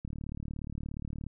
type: click train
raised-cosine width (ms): 5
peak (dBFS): -26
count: 46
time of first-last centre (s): 0.05-1.266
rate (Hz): 37
effects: none